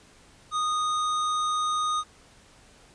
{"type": "tone with hard clipping", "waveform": "sine", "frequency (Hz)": 1237, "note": "D#6", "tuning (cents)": -10, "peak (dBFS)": -26, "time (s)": [0.51, 2.04], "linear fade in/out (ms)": 50, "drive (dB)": 15, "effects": ["pink hiss -55 dBFS RMS until 2.94 s", "resampled to 22050 Hz"]}